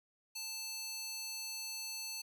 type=tone with high-pass filter; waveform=square; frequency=880 Hz; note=A5; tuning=in tune; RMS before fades=-43 dBFS; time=0.35-2.22 s; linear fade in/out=10 ms; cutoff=4300 Hz; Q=1.3; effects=none